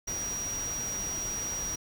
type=tone in noise; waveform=sine; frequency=5750 Hz; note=F8; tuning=50 cents sharp; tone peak=-32 dBFS; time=0.07-1.76 s; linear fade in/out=10 ms; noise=pink; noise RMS=-40 dBFS; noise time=0.07-1.76 s; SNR=+5 dB; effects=none